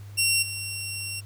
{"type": "tone with level steps", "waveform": "15% pulse", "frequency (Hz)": 2739, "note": "F7", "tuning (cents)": -34, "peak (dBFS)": [-13, -24], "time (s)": [0.17, 1.21], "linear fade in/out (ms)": 20, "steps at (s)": 0.42, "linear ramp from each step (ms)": 10, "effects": ["added 101 Hz sine -39 dBFS peak until 1.25 s", "pink hiss -55 dBFS RMS until 1.25 s"]}